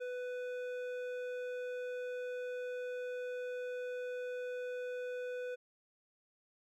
sine tone with hard clipping, 497.2 Hz, B4, 12 cents sharp, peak -40 dBFS, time 0-5.56 s, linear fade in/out 20 ms, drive 10 dB, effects none

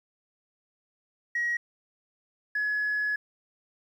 sine tone pair in turn, 1901 / 1693.6 Hz, A#6 / G#6, +33 / +33 cents, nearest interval major second, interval 200 cents, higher first, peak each -24 dBFS, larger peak neither, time 1.35-1.57 / 2.55-3.16 s, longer second, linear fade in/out 5 ms, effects tanh soft clip ceiling -22 dBFS + 10-bit

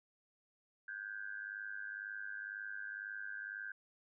sine tone with amplitude modulation, 1568 Hz, G6, in tune, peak -38 dBFS, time 0.88-3.72 s, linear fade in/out 5 ms, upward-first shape sine, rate 102 Hz, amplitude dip 90%, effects none

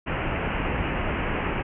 pink low-pass noise, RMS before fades -27 dBFS, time 0.06-1.63 s, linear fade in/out 20 ms, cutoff 2900 Hz, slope 96 dB/octave, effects none

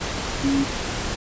sine tone in noise, 275.8 Hz, C#4, 9 cents flat, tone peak -18 dBFS, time 0.43-0.65 s, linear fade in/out 20 ms, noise pink, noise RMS -27 dBFS, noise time 0-1.16 s, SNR +6 dB, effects resampled to 16000 Hz

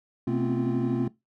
triangle tone cluster, 126.7 / 223.7 / 253.5 / 265.6 / 346.1 Hz, B2 / A3 / B3 / C4 / F4, +45 / +29 / +45 / +26 / -16 cents, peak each -28 dBFS, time 0.27-1.08 s, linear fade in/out 5 ms, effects noise-tail reverb RT60 0.2 s tail -20 dB re dry + tanh soft clip ceiling -12 dBFS

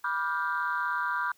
sine chord, G dominant seventh, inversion first, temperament just, 980 / 1176 / 1411.2 / 1568 Hz, B5 / D6 / F6 / G6, -14 / +2 / +18 / 0 cents, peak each -32 dBFS, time 0.04-1.32 s, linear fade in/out 5 ms, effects tanh soft clip ceiling -19 dBFS + white hiss -64 dBFS RMS until 1.37 s

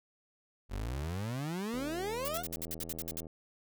30% pulse exponential sweep, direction up, 43.65 to 749 Hz, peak -32 dBFS, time 0.69-2.44 s, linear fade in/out 50 ms
click train, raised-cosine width 2 ms, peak -33 dBFS, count 126, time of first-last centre 1.74-3.268 s, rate 81.8 Hz
blue noise bursts, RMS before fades -38 dBFS, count 11, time 2.25-3.203 s, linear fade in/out 0 ms, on 33 ms, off 59 ms
effects none

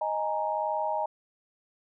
sine chord, D# suspended fourth, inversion none, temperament equal, 622.3 / 830.6 / 932.3 Hz, D#5 / G#5 / A#5, 0 / 0 / 0 cents, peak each -31 dBFS, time 0.01-1.06 s, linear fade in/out 5 ms, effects none

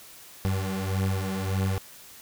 30% pulse beating tone pair, 95 / 96.7 Hz, F#2 / G2, +46 / -23 cents, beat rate 1.7 Hz, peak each -25 / -27 dBFS, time 0.45-1.78 s, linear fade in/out 0 ms, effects white hiss -48 dBFS RMS until 2.21 s

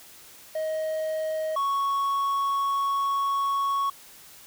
triangle tone pair in turn, 629 / 1109.2 Hz, D#5 / C#6, +19 / +1 cents, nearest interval minor seventh, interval 982 cents, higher second, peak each -24 / -21 dBFS, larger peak second, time 0.55-1.56 / 1.56-3.9 s, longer second, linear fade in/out 5 ms, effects white hiss -49 dBFS RMS until 4.46 s

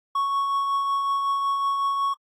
triangle tone with tremolo, 1108.7 Hz, C#6, in tune, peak -18 dBFS, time 0.15-2.14 s, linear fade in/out 5 ms, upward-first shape triangle, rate 5.4 Hz, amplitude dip 35%, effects AAC 48 kbps

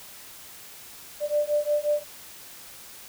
sine beating tone pair, 589 / 594.6 Hz, D5 / D5, +5 / +21 cents, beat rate 5.6 Hz, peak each -25 / -25 dBFS, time 1.2-2.04 s, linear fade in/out 50 ms, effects white hiss -45 dBFS RMS until 3.08 s

